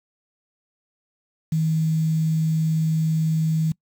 sine tone with quantisation, 159 Hz, D#3, 38 cents sharp, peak -18 dBFS, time 1.52-3.72 s, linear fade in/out 5 ms, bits 7, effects noise-tail reverb RT60 0.1 s tail -24 dB re dry

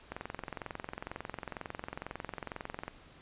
click train, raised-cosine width 0.5 ms, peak -23 dBFS, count 62, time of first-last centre 0.12-2.88 s, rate 22.1 Hz, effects pink hiss -57 dBFS RMS until 3.21 s + resampled to 8000 Hz

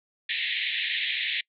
pink band-pass noise, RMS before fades -29 dBFS, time 0.29-1.41 s, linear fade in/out 5 ms, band 1800 to 3900 Hz, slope 96 dB/octave, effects noise-tail reverb RT60 0.1 s tail -26 dB re dry

